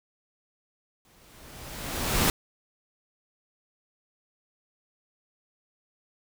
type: noise with exponential growth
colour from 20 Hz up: pink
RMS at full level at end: -21 dBFS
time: 1.05-2.3 s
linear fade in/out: 1 ms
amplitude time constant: 270 ms
effects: none